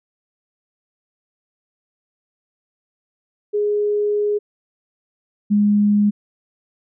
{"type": "tone pair in turn", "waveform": "sine", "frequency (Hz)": [415.3, 206.6], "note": ["G#4", "G#3"], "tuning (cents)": [0, -9], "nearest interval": "octave", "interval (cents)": 1209, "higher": "first", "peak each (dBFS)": [-16, -12], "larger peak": "second", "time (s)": [[3.53, 4.39], [5.5, 6.11]], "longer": "first", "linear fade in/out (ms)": 20, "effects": []}